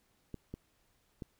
clicks, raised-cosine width 3 ms, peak -28 dBFS, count 3, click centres 0.343 / 0.54 / 1.222 s, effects pink hiss -73 dBFS RMS until 1.39 s

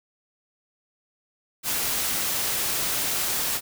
white noise, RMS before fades -26 dBFS, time 1.63-3.61 s, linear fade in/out 50 ms, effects none

